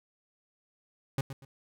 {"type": "tone with echo", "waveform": "40% pulse", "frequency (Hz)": 135.2, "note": "C#3", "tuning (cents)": -43, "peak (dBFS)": -26, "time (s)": [1.18, 1.21], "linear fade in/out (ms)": 2, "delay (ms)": 120, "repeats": 2, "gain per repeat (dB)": -11, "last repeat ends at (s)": 1.45, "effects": []}